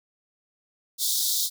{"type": "high-pass noise", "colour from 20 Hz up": "pink", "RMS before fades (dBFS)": -25, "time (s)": [0.98, 1.5], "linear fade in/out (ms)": 50, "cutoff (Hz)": 3500, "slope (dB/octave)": 96, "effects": []}